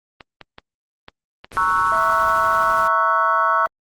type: clicks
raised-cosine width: 0.3 ms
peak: -20 dBFS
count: 7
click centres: 0.208 / 0.413 / 0.584 / 1.084 / 1.445 / 1.518 / 2.295 s
type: noise with tremolo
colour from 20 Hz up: pink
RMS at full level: -36 dBFS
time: 1.52-2.88 s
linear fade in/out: 10 ms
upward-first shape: triangle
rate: 12 Hz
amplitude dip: 25%
type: chord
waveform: sine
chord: F# dominant seventh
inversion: first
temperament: equal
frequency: 932.3 / 1108.7 / 1318.5 / 1480 Hz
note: A#5 / C#6 / E6 / F#6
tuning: 0 / 0 / 0 / 0 cents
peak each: -24 / -19 / -19 / -23 dBFS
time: 1.57-3.66 s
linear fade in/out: 0 ms
type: tone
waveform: triangle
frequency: 656 Hz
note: E5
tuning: 9 cents flat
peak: -23 dBFS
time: 1.92-3.67 s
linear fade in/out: 0 ms
effects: Opus 24 kbps